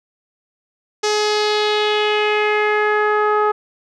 sawtooth tone with low-pass filter sweep, 422 Hz, G#4, 28 cents sharp, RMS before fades -17 dBFS, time 1.03-3.52 s, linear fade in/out 10 ms, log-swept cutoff 5900 to 1200 Hz, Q 2.8, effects none

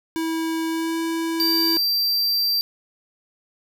square tone with pitch glide, 325 to 328.8 Hz, E4 to E4, -24 to -4 cents, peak -23 dBFS, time 0.16-1.77 s, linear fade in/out 0 ms, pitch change +20 cents, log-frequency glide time 0.67-0.99 s
square tone, 4699 Hz, D8, in tune, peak -19 dBFS, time 1.4-2.61 s, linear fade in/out 0 ms
effects none

